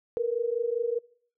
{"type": "tone pair together", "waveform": "sine", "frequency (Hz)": [457.8, 482.8], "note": ["A#4", "B4"], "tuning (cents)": [-31, -39], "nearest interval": "minor second", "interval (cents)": 92, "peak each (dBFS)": -28, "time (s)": [0.17, 0.99], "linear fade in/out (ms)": 0, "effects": ["noise-tail reverb RT60 0.6 s tail -24 dB re dry"]}